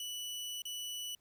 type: tone with dropouts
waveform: sawtooth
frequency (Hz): 2960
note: F#7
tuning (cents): 0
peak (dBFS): -36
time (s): 0-1.15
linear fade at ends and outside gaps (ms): 2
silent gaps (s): 0.62-0.653
effects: pink hiss -75 dBFS RMS until 1.2 s